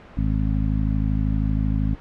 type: harmonic tone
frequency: 52.8 Hz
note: G#1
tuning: 29 cents sharp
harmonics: 1 / 2 / 3 / 4 / 5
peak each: -22 / -25 / -27 / -28 / -29 dBFS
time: 0.17-1.95 s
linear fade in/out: 5 ms
effects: pink hiss -44 dBFS RMS until 2 s + low-pass 2000 Hz 12 dB/octave